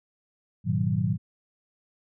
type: chord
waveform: sine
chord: G# minor seventh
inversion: none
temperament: equal with one note detuned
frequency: 103.83 / 120.93 / 155.56 / 185 Hz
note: G#2 / B2 / D#3 / F#3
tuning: 0 / -36 / 0 / 0 cents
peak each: -28 dBFS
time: 0.64-1.18 s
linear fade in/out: 50 ms
effects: none